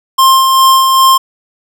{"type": "tone with tremolo", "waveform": "square", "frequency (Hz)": 1058, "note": "C6", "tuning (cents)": 19, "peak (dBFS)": -4, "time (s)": [0.18, 1.18], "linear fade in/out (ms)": 10, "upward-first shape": "sine", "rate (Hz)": 2.5, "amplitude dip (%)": 35, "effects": []}